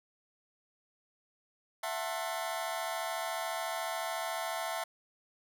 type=chord; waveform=sawtooth; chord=F# half-diminished seventh; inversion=third; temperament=just; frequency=666 / 740 / 888 / 1065.6 Hz; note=E5 / F#5 / A5 / C6; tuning=+18 / 0 / +16 / +31 cents; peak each=-33 / -37 / -36 / -39 dBFS; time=1.83-4.84 s; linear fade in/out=5 ms; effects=none